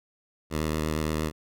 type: tone with vibrato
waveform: 10% pulse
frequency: 77.7 Hz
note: D#2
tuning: 2 cents flat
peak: -18 dBFS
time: 0.5-1.32 s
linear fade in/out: 50 ms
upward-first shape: sine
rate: 8.6 Hz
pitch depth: 28 cents each way
effects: none